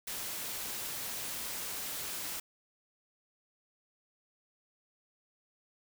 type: noise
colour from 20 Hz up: white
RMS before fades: -39 dBFS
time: 0.07-2.4 s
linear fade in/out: 5 ms
effects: none